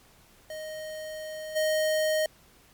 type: tone with level steps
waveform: square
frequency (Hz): 622.3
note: D#5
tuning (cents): 0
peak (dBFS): -36 / -24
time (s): 0.5-2.26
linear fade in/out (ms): 2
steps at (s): 1.55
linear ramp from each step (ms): 20
effects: pink hiss -58 dBFS RMS until 2.73 s + MP3 96 kbps